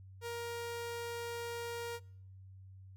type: tone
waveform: sawtooth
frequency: 470.3 Hz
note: A#4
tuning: 15 cents sharp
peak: -35 dBFS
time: 0.21-2 s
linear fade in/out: 50 ms
effects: noise-tail reverb RT60 0.7 s tail -26 dB re dry + added 95 Hz sine -51 dBFS peak until 2.96 s